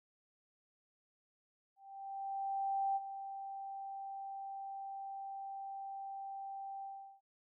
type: tone with ADSR envelope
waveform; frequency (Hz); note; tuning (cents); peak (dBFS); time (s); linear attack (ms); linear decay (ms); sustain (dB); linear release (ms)
sine; 784; G5; 0; -31; 1.76-7.21; 1200; 31; -11; 380
effects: none

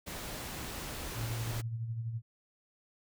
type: noise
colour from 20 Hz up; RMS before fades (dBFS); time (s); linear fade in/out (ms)
pink; -41; 0.06-1.62; 20
type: tone with tremolo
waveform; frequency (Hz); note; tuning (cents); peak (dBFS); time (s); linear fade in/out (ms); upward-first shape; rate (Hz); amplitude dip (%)
sine; 114.6; A#2; -29; -32; 1.14-2.22; 50; sine; 12; 50
effects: none

